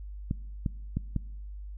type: clicks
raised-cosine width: 5 ms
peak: -16 dBFS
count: 4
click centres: 0.311 / 0.662 / 0.97 / 1.163 s
effects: noise-tail reverb RT60 0.9 s tail -22 dB re dry + added 50 Hz sine -38 dBFS peak until 1.77 s